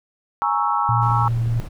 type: chord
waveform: sine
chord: A# half-diminished seventh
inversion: third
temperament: equal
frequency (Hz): 830.6 / 932.3 / 1108.7 / 1318.5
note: G#5 / A#5 / C#6 / E6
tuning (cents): 0 / 0 / 0 / 0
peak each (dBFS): -23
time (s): 0.42-1.28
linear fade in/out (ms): 0
type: tone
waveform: sine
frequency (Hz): 116.54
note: A#2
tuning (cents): 0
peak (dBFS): -18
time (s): 0.89-1.6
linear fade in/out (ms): 0
type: noise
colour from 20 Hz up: brown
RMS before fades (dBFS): -32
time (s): 1.01-1.69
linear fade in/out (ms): 20
effects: none